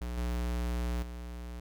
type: tone with level steps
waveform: square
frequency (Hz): 59.9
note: A#1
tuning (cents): +48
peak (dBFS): -35 / -31 / -40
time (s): 0.01-1.6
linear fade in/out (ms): 5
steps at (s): 0.17 / 1.02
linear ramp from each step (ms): 10
effects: none